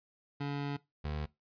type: tone pair in turn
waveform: 25% pulse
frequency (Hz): 142.6 / 75.15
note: C#3 / D2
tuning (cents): +49 / +40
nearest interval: major seventh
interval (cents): 1109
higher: first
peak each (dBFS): -30 / -31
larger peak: first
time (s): 0.4-0.77 / 1.04-1.26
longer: first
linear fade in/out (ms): 10
effects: noise-tail reverb RT60 0.2 s tail -20 dB re dry + resampled to 11025 Hz